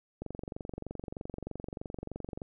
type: click train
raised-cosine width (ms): 2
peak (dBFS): -25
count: 52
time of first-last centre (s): 0.22-2.418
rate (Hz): 23.2
effects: none